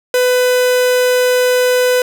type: tone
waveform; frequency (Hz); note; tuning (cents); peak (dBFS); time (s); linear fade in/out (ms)
45% pulse; 500; B4; +21; -10; 0.14-2.02; 2
effects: none